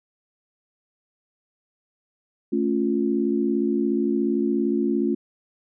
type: chord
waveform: sine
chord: A augmented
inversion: none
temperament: equal with one note detuned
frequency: 220 / 277.2 / 350.8 Hz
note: A3 / C#4 / E#4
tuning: 0 / 0 / +8 cents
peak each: -24 dBFS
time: 2.52-5.15 s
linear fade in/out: 10 ms
effects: none